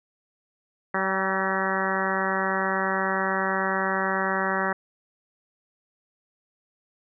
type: harmonic tone with a mistuned harmonic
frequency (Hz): 190.9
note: G3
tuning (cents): -46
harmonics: 1 / 2 / 3 / 4 / 5 / 6 / 7 / 8 / 9 / 10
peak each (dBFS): -32 / -32 / -32 / -32 / -32 / -32 / -32 / -32 / -32 / -32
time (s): 0.94-4.73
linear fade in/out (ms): 5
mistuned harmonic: 4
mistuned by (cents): +24
effects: none